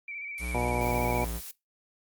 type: tone with vibrato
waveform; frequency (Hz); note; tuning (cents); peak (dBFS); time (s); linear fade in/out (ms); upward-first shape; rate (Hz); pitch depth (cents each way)
sine; 2298; D7; -38; -36; 0.08-1.24; 2; square; 15; 36
type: noise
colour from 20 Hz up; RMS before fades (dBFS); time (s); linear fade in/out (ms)
blue; -41; 0.38-1.51; 0
type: tone with pitch glide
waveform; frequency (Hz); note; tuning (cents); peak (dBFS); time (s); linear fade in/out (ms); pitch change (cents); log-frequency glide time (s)
square; 61 to 58.55; B1 to A#1; -21 to +8; -33; 0.39-1.41; 50; -71; 0.67-0.86
type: harmonic tone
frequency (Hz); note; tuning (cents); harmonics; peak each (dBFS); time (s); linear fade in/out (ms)
121.2; B2; -32; 1 / 2 / 3 / 4 / 5 / 6 / 7 / 8; -35 / -35 / -35 / -35 / -35 / -35 / -35 / -35; 0.54-1.25; 10
effects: noise-tail reverb RT60 0.2 s tail -20 dB re dry + Opus 32 kbps